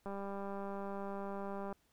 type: click train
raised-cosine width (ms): 1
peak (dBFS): -30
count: 331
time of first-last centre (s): 0.06-1.727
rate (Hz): 198
effects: pink hiss -74 dBFS RMS until 1.92 s